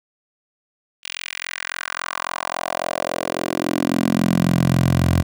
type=tone with high-pass filter sweep; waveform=10% pulse; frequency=43.65 Hz; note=F1; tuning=in tune; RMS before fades=-21 dBFS; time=1.03-5.23 s; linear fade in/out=20 ms; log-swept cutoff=2900 to 88 Hz; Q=2.4; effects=none